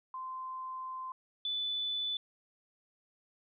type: tone pair in turn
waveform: sine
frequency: 1037 / 3488 Hz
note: C6 / A7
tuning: -16 / -16 cents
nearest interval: octave + major sixth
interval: 2100 cents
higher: second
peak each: -38 / -32 dBFS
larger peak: second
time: 0.14-1.12 / 1.45-2.17 s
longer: first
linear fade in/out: 2 ms
effects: none